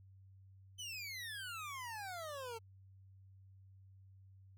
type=exponential sweep; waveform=25% pulse; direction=down; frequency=3088 to 440 Hz; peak=-40 dBFS; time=0.78-2.59 s; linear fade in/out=20 ms; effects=added 96 Hz sine -58 dBFS peak until 4.57 s